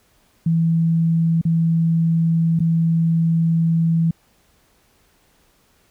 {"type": "tone with dropouts", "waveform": "sine", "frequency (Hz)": 164.81, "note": "E3", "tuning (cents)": 0, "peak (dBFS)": -14, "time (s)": [0.46, 4.11], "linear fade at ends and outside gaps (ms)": 5, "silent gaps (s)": [[1.414, 1.451], [2.592, 2.602]], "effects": ["pink hiss -59 dBFS RMS until 5.9 s"]}